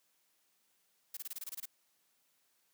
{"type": "noise bursts", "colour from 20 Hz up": "blue", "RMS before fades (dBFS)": -42, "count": 10, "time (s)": [1.14, 1.656], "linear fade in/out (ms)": 5, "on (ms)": 30, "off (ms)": 24, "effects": ["white hiss -75 dBFS RMS until 2.73 s", "high-pass 150 Hz 12 dB/octave"]}